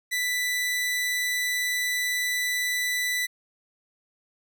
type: tone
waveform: sawtooth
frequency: 1982 Hz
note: B6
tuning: 6 cents sharp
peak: -21 dBFS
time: 0.11-3.27 s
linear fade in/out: 20 ms
effects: none